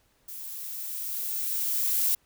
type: noise with level ramp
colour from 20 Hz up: violet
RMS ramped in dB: -40 to -24 dBFS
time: 0.28-2.15 s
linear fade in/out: 5 ms
effects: pink hiss -67 dBFS RMS until 2.25 s